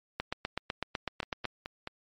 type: two click trains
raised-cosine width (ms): 0.3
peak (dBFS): -21 / -15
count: 4 / 11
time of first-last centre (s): 1.23-1.874 / 0.2-1.453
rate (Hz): 4.66 / 7.98
effects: MP3 48 kbps